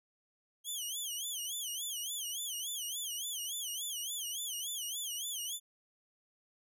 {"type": "tone with vibrato", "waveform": "15% pulse", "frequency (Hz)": 3170, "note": "G7", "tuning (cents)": 19, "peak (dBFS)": -30, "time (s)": [0.64, 5.6], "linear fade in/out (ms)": 50, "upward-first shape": "sine", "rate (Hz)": 3.5, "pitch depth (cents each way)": 180, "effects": []}